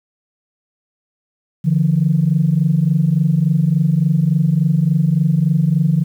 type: tone pair together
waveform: sine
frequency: 146.83 / 170.32 Hz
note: D3 / F3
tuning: 0 / -43 cents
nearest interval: minor third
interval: 257 cents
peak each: -14 dBFS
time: 1.64-6.04 s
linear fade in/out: 20 ms
effects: tanh soft clip ceiling -4 dBFS + 8-bit